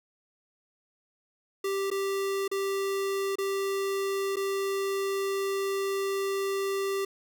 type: tone with dropouts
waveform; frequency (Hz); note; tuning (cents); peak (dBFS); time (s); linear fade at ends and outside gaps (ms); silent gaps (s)
square; 392; G4; 0; -28; 1.64-7.05; 5; 1.903-1.913 / 2.479-2.514 / 3.356-3.384 / 4.359-4.367
effects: none